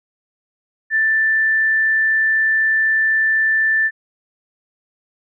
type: tone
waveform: sine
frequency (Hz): 1768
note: A6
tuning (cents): +8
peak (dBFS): -13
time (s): 0.9-3.91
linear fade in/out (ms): 50
effects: none